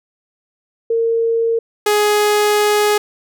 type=tone pair in turn; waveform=sine / sawtooth; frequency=458.3 / 417.8 Hz; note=A#4 / G#4; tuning=-29 / +10 cents; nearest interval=major second; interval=161 cents; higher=first; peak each=-13 / -8 dBFS; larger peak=second; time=0.9-1.59 / 1.86-2.98 s; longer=second; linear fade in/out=5 ms; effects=none